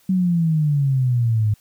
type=exponential sweep; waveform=sine; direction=down; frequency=190.3 to 103.83 Hz; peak=-15 dBFS; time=0.09-1.54 s; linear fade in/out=5 ms; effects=white hiss -57 dBFS RMS until 1.6 s